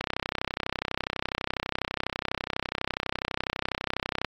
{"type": "click train", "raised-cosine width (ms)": 0.3, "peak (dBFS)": -11, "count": 137, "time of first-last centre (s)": [0.01, 4.247], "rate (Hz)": 32.1, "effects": ["AAC 64 kbps"]}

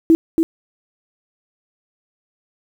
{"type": "tone with echo", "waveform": "sine", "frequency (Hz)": 326.6, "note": "E4", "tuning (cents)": -16, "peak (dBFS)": -7, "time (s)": [0.1, 0.15], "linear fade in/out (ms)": 0, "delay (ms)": 280, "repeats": 1, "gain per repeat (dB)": -4, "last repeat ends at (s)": 0.43, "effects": ["7-bit"]}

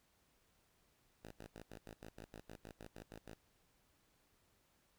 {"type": "tone bursts", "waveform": "5% pulse", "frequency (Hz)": 54.5, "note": "A1", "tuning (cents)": -16, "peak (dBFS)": -40, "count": 14, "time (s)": [1.23, 3.35], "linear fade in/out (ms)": 10, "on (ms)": 92, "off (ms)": 64, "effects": ["pink hiss -75 dBFS RMS until 4.98 s"]}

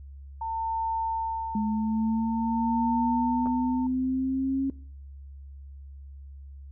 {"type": "tone with tremolo", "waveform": "sine", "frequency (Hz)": 900, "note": "A5", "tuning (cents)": 39, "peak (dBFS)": -25, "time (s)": [0.41, 3.87], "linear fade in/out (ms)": 5, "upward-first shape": "sine", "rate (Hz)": 0.48, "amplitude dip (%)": 75}
{"type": "linear sweep", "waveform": "sine", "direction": "up", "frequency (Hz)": [212, 271.3], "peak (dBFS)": -24, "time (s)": [1.55, 4.7], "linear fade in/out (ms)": 2}
{"type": "clicks", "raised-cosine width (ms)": 1, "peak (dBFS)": -25, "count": 2, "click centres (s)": [3.459, 3.47]}
{"effects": ["noise-tail reverb RT60 0.5 s tail -20 dB re dry", "added 69 Hz sine -41 dBFS peak until 6.71 s"]}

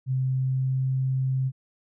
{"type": "tone with pitch glide", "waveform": "sine", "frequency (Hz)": [130.5, 131.56], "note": ["C3", "C3"], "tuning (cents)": [-4, 10], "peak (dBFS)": -22, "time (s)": [0.06, 1.52], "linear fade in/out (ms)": 50, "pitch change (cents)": 14, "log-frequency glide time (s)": [0.17, 0.84], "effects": []}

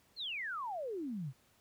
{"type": "exponential sweep", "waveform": "sine", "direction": "down", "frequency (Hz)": [4435, 122.3], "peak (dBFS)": -37, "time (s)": [0.16, 1.33], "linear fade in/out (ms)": 50, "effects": ["pink hiss -69 dBFS RMS until 1.6 s", "high-pass 60 Hz 12 dB/octave"]}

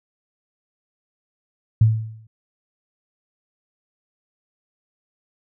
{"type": "tone with exponential decay", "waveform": "sine", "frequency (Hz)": 110.5, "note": "A2", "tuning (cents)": 8, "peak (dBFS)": -8, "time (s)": [1.81, 2.27], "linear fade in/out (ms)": 5, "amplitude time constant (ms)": 100, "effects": []}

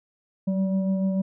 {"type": "tone with frequency modulation", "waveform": "sine", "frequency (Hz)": 190.1, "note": "F#3", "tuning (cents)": 47, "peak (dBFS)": -21, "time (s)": [0.47, 1.22], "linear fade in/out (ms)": 10, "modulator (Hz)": 387, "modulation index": 0.51, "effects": []}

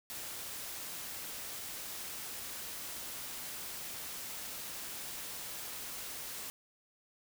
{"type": "noise", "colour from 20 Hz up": "white", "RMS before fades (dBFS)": -43, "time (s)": [0.1, 6.5], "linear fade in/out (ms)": 0, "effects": []}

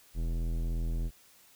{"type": "tone with tanh clipping", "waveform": "sine", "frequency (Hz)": 41.5, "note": "E1", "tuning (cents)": 12, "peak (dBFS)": -31, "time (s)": [0.14, 1.11], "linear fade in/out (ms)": 50, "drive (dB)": 17, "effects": ["white hiss -60 dBFS RMS until 1.55 s"]}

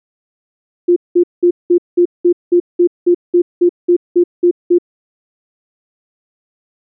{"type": "tone bursts", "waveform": "sine", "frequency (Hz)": 350.9, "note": "F4", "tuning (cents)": 8, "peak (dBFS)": -6, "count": 15, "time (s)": [0.88, 4.785], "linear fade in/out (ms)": 10, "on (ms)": 83, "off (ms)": 190, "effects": []}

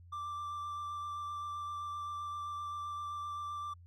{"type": "tone with vibrato", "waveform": "triangle", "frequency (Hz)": 1176, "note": "D6", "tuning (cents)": 2, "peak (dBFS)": -36, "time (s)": [0.12, 3.74], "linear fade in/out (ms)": 10, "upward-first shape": "sine", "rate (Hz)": 7.7, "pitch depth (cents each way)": 11, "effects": ["added 87 Hz sine -53 dBFS peak until 3.86 s"]}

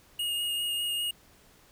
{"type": "tone with vibrato", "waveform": "square", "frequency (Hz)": 2857, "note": "F7", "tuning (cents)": 39, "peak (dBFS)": -29, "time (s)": [0.19, 1.11], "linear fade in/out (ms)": 5, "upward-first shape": "sine", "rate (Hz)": 5, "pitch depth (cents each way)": 12, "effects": ["pink hiss -59 dBFS RMS until 1.71 s"]}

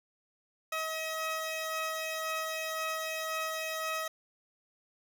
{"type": "tone pair together", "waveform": "15% pulse", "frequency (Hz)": [637, 1272.1], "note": ["D#5", "D#6"], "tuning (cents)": [41, 38], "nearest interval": "octave", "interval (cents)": 1197, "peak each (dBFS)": [-28, -33], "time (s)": [0.72, 4.08], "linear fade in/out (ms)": 5, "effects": []}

